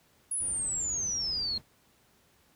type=exponential sweep; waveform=sine; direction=down; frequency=10590 to 4186 Hz; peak=-29 dBFS; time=0.31-1.58 s; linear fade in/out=5 ms
type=noise; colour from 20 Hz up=brown; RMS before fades=-43 dBFS; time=0.38-1.63 s; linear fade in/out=50 ms
effects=pink hiss -65 dBFS RMS until 2.55 s + high-pass 60 Hz 12 dB/octave